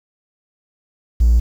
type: tone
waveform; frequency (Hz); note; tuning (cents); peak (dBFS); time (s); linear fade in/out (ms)
triangle; 58.27; A#1; 0; -6; 1.2-1.4; 10
effects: tanh soft clip ceiling -4 dBFS + 7-bit